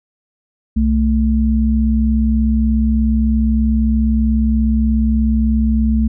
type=tone pair together; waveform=sine; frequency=64.1 / 220.9 Hz; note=C2 / A3; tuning=-35 / +7 cents; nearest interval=octave + major sixth; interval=2142 cents; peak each=-14 dBFS; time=0.76-6.08 s; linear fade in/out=10 ms; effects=none